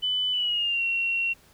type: tone with pitch glide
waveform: sine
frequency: 3000 to 2735 Hz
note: F#7 to F7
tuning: +23 to -37 cents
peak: -23 dBFS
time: 0.02-1.34 s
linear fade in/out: 20 ms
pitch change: -160 cents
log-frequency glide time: 0.32-0.83 s
effects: pink hiss -57 dBFS RMS until 1.53 s